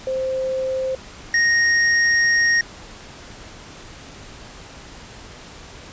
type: tone pair in turn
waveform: sine / square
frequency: 523.3 / 1864.8 Hz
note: C5 / A#6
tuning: 0 / 0 cents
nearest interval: octave + minor seventh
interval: 2200 cents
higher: second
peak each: -20 / -15 dBFS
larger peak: second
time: 0.07-0.95 / 1.34-2.61 s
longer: second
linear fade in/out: 2 ms
effects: pink hiss -40 dBFS RMS until 5.92 s + resampled to 16000 Hz